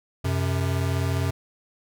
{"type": "tone pair together", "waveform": "square", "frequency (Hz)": [91.99, 131.8], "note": ["F#2", "C3"], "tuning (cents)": [-10, 13], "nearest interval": "tritone", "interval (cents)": 623, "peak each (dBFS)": [-25, -27], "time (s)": [0.24, 1.31], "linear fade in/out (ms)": 10, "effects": []}